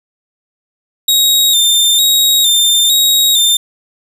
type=tone with vibrato; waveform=sawtooth; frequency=3689 Hz; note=A#7; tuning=19 cents flat; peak=-5 dBFS; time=1.08-3.57 s; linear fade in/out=5 ms; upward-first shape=square; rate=1.1 Hz; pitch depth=47 cents each way; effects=none